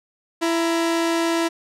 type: tone pair together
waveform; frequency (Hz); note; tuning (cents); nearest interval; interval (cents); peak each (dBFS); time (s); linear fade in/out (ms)
sawtooth; 333.4 / 943; E4 / A#5; +20 / +20; octave + tritone; 1800; -15 / -27; 0.41-1.49; 20
effects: low-pass 10000 Hz 12 dB/octave